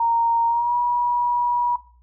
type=tone with pitch glide; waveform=sine; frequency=928 to 966.3 Hz; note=A#5 to B5; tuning=-8 to -38 cents; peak=-17 dBFS; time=0-1.76 s; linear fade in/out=5 ms; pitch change=+70 cents; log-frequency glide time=0.47-0.75 s; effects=noise-tail reverb RT60 0.4 s tail -17 dB re dry + added 60 Hz sine -51 dBFS peak until 2.02 s